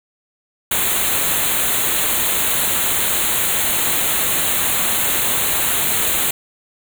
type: band-stop noise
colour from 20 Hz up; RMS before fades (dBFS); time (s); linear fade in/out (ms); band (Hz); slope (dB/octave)
white; -18; 0.71-6.31; 5; 4200 to 6500; 96
effects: none